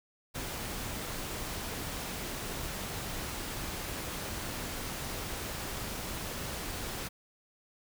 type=noise; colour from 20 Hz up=pink; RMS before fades=-38 dBFS; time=0.34-7.09 s; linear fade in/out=20 ms; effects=none